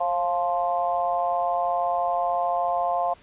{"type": "harmonic tone with a mistuned harmonic", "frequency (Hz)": 174.61, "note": "F3", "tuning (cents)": 0, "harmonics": [3, 4, 5, 6], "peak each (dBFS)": [-31, -23, -30, -30], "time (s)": [0, 3.14], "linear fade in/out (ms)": 10, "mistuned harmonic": 3, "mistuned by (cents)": 38, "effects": ["pink hiss -53 dBFS RMS until 3.22 s", "resampled to 8000 Hz"]}